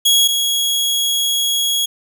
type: tone pair in turn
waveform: sawtooth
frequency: 3322 / 3322 Hz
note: G#7 / G#7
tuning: 0 / 0 cents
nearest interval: unison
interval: 0 cents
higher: neither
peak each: -7 / -12 dBFS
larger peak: first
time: 0.05-0.28 / 0.28-1.86 s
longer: second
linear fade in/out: 10 ms
effects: none